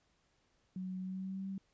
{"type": "tone with pitch glide", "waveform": "sine", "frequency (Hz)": [185.8, 193.47], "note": ["F#3", "G3"], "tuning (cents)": [7, -22], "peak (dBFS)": -38, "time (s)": [0.76, 1.58], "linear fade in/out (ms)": 2, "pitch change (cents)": 71, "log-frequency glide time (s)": [1, 1.47], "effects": ["pink hiss -75 dBFS RMS until 1.73 s", "resampled to 16000 Hz"]}